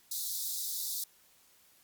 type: high-pass noise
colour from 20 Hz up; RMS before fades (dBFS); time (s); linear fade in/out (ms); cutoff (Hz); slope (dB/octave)
white; -36; 0.11-1.04; 5; 3600; 96
effects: white hiss -64 dBFS RMS until 1.83 s + Opus 48 kbps